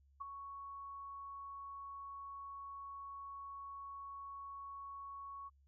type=tone with ADSR envelope; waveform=sine; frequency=1111 Hz; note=C#6; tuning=4 cents sharp; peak=-39 dBFS; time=0.2-5.5 s; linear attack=15 ms; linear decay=13 ms; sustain=-7 dB; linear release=28 ms; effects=added 69 Hz sine -66 dBFS peak until 5.67 s